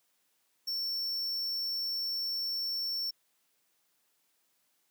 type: tone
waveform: square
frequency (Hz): 5430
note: F8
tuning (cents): -50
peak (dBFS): -32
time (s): 0.67-3.11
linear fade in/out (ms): 10
effects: white hiss -74 dBFS RMS until 4.9 s + high-pass 150 Hz 12 dB/octave